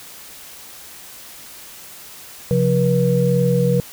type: tone cluster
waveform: sine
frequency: 134 / 176 / 481.6 Hz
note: C3 / F3 / B4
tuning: +42 / +14 / -44 cents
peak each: -18 dBFS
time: 2.51-3.8 s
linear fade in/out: 0 ms
effects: white hiss -39 dBFS RMS until 3.92 s